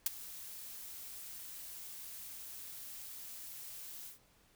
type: noise with ADSR envelope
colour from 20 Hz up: blue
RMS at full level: -28 dBFS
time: 0.06-4.19 s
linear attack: 4 ms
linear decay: 16 ms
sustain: -20 dB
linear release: 130 ms
effects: pink hiss -68 dBFS RMS until 4.55 s